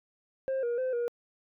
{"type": "tone with pitch steps", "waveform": "sine", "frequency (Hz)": [531, 475.8, 515, 476.9], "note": ["C5", "A#4", "C5", "A#4"], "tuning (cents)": [25, 35, -28, 39], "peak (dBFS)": -25, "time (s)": [0.48, 1.08], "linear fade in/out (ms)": 0, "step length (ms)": 150, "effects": ["tanh soft clip ceiling -27 dBFS"]}